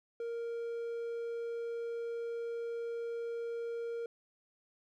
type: tone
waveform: triangle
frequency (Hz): 466.2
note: A#4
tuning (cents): 0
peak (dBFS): -34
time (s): 0.2-4.06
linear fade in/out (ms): 2
effects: none